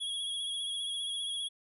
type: tone with vibrato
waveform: square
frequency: 3322 Hz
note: G#7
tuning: in tune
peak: -34 dBFS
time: 0-1.49 s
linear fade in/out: 20 ms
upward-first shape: sine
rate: 15 Hz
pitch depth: 35 cents each way
effects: resampled to 32000 Hz